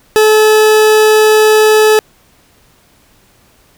40% pulse tone, 431 Hz, A4, 36 cents flat, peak -4 dBFS, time 0.16-1.99 s, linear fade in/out 0 ms, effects pink hiss -49 dBFS RMS until 3.77 s

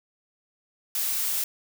blue noise, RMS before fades -27 dBFS, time 0.95-1.44 s, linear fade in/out 2 ms, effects none

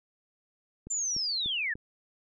click train, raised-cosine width 3 ms, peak -30 dBFS, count 4, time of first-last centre 0.87-1.755 s, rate 3.39 Hz
sine linear sweep, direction down, 7300 to 1661.2 Hz, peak -28 dBFS, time 0.9-1.74 s, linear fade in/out 10 ms
effects none

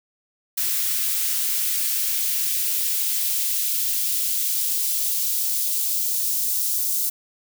blue noise with high-pass filter sweep, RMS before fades -23 dBFS, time 0.57-7.1 s, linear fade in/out 10 ms, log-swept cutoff 1500 to 5300 Hz, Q 0.83, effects none

